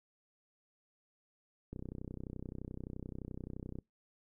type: click train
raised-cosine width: 3 ms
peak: -30 dBFS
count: 66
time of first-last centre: 1.73-3.787 s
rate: 31.6 Hz
effects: noise-tail reverb RT60 0.2 s tail -26 dB re dry